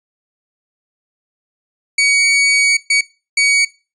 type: tone bursts at uneven times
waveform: sawtooth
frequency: 2251 Hz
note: C#7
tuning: 26 cents sharp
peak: -7 dBFS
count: 3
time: 1.98-2.77 / 2.9-3.01 / 3.37-3.65 s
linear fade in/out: 5 ms
effects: noise-tail reverb RT60 0.3 s tail -20 dB re dry + resampled to 22050 Hz